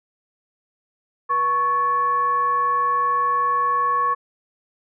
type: tone with frequency modulation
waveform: sine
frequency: 1108.7 Hz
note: C#6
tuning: in tune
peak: -17 dBFS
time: 1.29-4.15 s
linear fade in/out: 20 ms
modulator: 622 Hz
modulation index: 0.35
effects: none